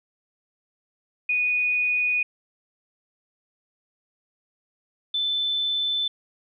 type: tone pair in turn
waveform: sine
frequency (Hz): 2473 / 3522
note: D#7 / A7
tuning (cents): -11 / +1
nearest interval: tritone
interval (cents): 612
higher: second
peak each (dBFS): -20 / -22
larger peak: first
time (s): 1.29-2.23 / 5.14-6.08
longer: neither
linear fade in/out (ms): 5
effects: none